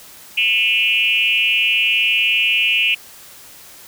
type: tone with frequency modulation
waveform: sine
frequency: 2672 Hz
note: E7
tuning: 23 cents sharp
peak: -13 dBFS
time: 0.37-2.95 s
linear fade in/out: 10 ms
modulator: 229 Hz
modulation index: 1.3
effects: white hiss -41 dBFS RMS until 3.87 s